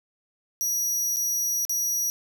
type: tone with dropouts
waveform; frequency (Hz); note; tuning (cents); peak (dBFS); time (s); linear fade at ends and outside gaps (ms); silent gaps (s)
sawtooth; 5790; F#8; -38; -21; 0.61-2.1; 0; 1.161-1.168 / 1.651-1.695
effects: none

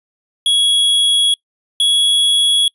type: tone pair in turn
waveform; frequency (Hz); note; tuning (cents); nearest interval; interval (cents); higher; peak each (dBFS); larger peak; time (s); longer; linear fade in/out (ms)
square; 3337 / 3349; G#7 / G#7; +8 / +14; unison; 6; second; -11; neither; 0.46-1.34 / 1.8-2.68; neither; 2
effects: noise-tail reverb RT60 0.1 s tail -25 dB re dry + resampled to 24000 Hz

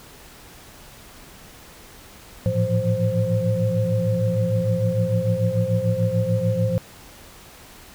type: tone cluster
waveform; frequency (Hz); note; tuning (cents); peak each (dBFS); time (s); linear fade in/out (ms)
sine; 106.6 / 113.3 / 169.2 / 176.2 / 523; G#2 / A#2 / E3 / F3 / C5; +46 / -49 / +45 / +16 / -1; -24 / -23 / -28 / -27 / -24; 2.46-6.78; 0
effects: pink hiss -45 dBFS RMS until 7.94 s

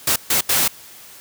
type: noise bursts at uneven times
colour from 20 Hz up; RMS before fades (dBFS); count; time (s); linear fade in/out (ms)
white; -17; 3; 0.07-0.16 / 0.3-0.41 / 0.49-0.68; 5
effects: white hiss -42 dBFS RMS until 1.2 s + high-pass 60 Hz 12 dB/octave

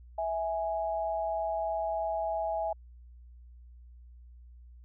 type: tone pair together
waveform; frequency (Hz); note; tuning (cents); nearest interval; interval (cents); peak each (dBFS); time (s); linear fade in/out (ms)
sine; 653.7 / 830.6; E5 / G#5; -15 / 0; major third; 415; -31 / -33; 0.18-2.73; 5
effects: added 60 Hz sine -49 dBFS peak until 4.84 s

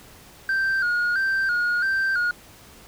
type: tone with vibrato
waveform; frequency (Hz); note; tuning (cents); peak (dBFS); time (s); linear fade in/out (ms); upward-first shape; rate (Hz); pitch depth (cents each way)
sine; 1500; F#6; +23; -17; 0.49-2.31; 2; square; 1.5; 74
effects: tanh soft clip ceiling -19 dBFS + pink hiss -48 dBFS RMS until 2.87 s

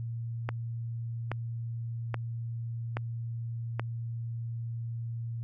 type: click train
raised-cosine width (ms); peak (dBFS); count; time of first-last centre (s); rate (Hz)
0.5; -17; 5; 0.49-3.796; 1.21
effects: added 116 Hz sine -33 dBFS peak until 5.43 s + AAC 64 kbps

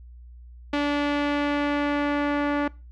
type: tone with low-pass filter sweep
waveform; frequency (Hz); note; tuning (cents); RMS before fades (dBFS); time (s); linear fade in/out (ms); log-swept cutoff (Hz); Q
sawtooth; 289.6; D4; -24; -24; 0.73-2.68; 5; 3200 to 1800; 1.2
effects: noise-tail reverb RT60 0.3 s tail -22 dB re dry + added 60 Hz sine -42 dBFS peak until 2.91 s

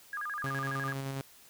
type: tone with vibrato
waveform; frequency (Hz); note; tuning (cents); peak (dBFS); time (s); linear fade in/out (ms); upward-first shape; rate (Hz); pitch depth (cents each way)
sine; 1413; F6; +20; -34; 0.13-0.93; 2; square; 12; 270
type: tone with tremolo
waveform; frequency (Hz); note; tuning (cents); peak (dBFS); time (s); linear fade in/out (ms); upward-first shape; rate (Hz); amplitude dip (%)
sawtooth; 135.9; C#3; -34; -30; 0.44-1.21; 0; square; 9.7; 25
effects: white hiss -57 dBFS RMS until 1.49 s

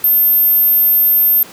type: tone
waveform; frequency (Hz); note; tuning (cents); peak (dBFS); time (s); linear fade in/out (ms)
sine; 13290; G#9; 0; -8; 0.04-1.43; 2
effects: pink hiss -36 dBFS RMS until 1.52 s + high-pass 200 Hz 12 dB/octave

